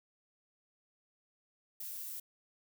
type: noise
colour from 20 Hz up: violet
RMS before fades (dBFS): -43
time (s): 1.8-2.2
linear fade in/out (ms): 5
effects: none